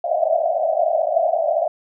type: band-pass noise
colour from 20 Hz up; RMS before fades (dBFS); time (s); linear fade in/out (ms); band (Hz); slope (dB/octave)
pink; -19; 0.04-1.68; 5; 610 to 710; 96
effects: none